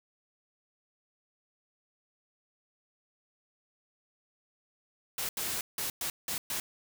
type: noise bursts at uneven times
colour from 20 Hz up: white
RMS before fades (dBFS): -34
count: 6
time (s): 5.18-5.29 / 5.37-5.61 / 5.78-5.9 / 6.01-6.1 / 6.28-6.38 / 6.5-6.6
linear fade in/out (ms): 2
effects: none